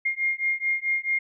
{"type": "beating tone pair", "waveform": "sine", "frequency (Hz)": [2124, 2128.6], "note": ["C7", "C7"], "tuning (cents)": [25, 29], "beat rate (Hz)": 4.6, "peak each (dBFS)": -26, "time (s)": [0.05, 1.19], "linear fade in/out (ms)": 10, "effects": []}